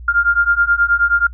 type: beating tone pair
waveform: sine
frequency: 1396.9 / 1406.3 Hz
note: F6 / F6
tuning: 0 / +12 cents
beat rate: 9.4 Hz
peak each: -15 / -14 dBFS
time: 0.08-1.27 s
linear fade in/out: 5 ms
effects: noise-tail reverb RT60 0.1 s tail -24 dB re dry + added 60 Hz sine -30 dBFS peak until 1.33 s